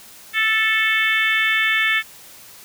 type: harmonic tone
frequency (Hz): 440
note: A4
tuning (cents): 0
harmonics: 3 / 4 / 5 / 6 / 7 / 8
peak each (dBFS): -27 / -19 / -20 / -26 / -28 / -27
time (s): 0.33-2.03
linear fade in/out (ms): 50
effects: white hiss -43 dBFS RMS until 2.64 s